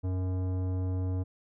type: tone with tanh clipping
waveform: sine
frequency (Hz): 92.5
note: F#2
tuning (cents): 0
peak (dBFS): -30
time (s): 0.03-1.24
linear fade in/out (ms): 20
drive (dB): 15
effects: none